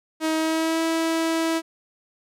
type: tone with pitch glide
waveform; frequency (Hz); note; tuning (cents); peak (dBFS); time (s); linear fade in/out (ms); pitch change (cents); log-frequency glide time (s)
sawtooth; 317.1 to 326.4; D#4 to E4; +33 to -17; -17; 0.2-1.62; 50; +50; 0.36-0.81
effects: low-pass 12000 Hz 12 dB/octave